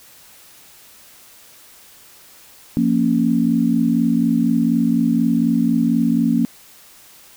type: chord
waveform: sine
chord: Bb minor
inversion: second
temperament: equal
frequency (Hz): 174.61 / 233.1 / 277.2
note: F3 / Bb3 / Db4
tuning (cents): 0 / 0 / 0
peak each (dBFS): -21 / -16 / -19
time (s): 2.77-6.45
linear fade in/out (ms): 0
effects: white hiss -46 dBFS RMS until 7.36 s